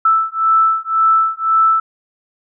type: beating tone pair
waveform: sine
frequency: 1318.5 / 1320.4 Hz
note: E6 / E6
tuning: 0 / +2 cents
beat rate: 1.9 Hz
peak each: -14 dBFS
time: 0.05-1.8 s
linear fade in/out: 5 ms
effects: none